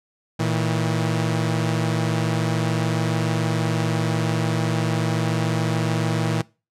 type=tone pair together; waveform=sawtooth; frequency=114.1 / 160.97 Hz; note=A#2 / E3; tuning=-37 / -41 cents; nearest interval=tritone; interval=596 cents; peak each=-19 dBFS; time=0.39-6.42 s; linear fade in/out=10 ms; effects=noise-tail reverb RT60 0.3 s tail -22 dB re dry + low-pass 9000 Hz 12 dB/octave